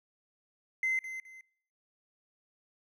triangle tone with echo, 2065 Hz, C7, 23 cents flat, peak -24 dBFS, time 0.83-0.99 s, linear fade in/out 2 ms, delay 210 ms, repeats 2, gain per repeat -11 dB, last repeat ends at 1.41 s, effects noise-tail reverb RT60 0.8 s tail -26 dB re dry + tanh soft clip ceiling -24 dBFS

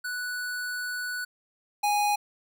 square tone pair in turn, 1480 / 827 Hz, F#6 / G#5, 0 / -8 cents, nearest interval minor seventh, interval 1008 cents, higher first, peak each -31 / -23 dBFS, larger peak second, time 0.04-1.25 / 1.83-2.16 s, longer first, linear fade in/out 10 ms, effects none

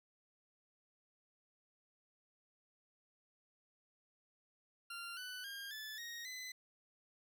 20% pulse tone with pitch steps, 1387 / 1495.2 / 1611.8 / 1737.4 / 1872.9 / 2019 Hz, F6 / F#6 / G6 / A6 / A#6 / B6, -12 / +18 / +48 / -22 / +8 / +38 cents, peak -40 dBFS, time 4.9-6.52 s, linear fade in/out 5 ms, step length 270 ms, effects none

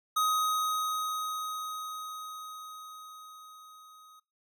square tone with level ramp, 1257 Hz, D#6, 17 cents sharp, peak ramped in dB -25 to -54 dBFS, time 0.16-4.2 s, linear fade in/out 10 ms, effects noise-tail reverb RT60 0.3 s tail -22 dB re dry

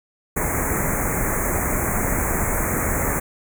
pink band-stop noise, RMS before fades -22 dBFS, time 0.36-3.2 s, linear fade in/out 10 ms, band 2300 to 6500 Hz, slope 96 dB/octave, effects none

